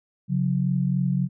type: tone pair together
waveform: sine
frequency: 137.77 / 181.3 Hz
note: C#3 / F#3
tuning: -10 / -35 cents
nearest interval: perfect fourth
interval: 475 cents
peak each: -23 dBFS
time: 0.28-1.29 s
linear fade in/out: 50 ms
effects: none